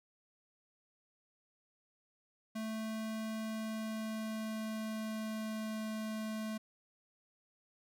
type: tone with pitch glide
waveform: square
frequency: 220 to 217.7 Hz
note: A3 to A3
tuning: 0 to -18 cents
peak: -38 dBFS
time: 2.55-6.58 s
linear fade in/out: 10 ms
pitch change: -18 cents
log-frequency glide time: 3.38-5.9 s
effects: none